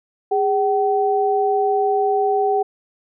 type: tone pair together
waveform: sine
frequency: 409.4 / 763.5 Hz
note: G#4 / G5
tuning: -25 / -46 cents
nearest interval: major seventh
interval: 1079 cents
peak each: -18 dBFS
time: 0.31-2.63 s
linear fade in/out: 10 ms
effects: none